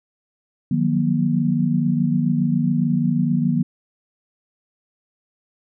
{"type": "tone cluster", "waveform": "sine", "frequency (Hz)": [154.2, 181.1, 188.7, 239], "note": ["D#3", "F#3", "F#3", "A#3"], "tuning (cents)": [-15, -37, 34, 43], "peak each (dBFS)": [-21, -22, -29, -20], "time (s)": [0.71, 3.63], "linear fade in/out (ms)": 5, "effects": []}